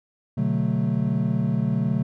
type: chord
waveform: triangle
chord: B minor seventh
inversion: none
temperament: equal with one note detuned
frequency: 125.48 / 146.83 / 185 / 220 Hz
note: B2 / D3 / F#3 / A3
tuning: +28 / 0 / 0 / 0 cents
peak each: -24 dBFS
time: 0.37-2.03 s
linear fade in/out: 10 ms
effects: none